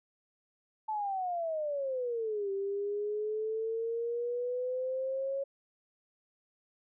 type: exponential two-way sweep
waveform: sine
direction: down then up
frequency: 879 to 390.3 to 552 Hz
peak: -31 dBFS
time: 0.88-5.44 s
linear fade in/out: 10 ms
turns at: 2.51 s
effects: none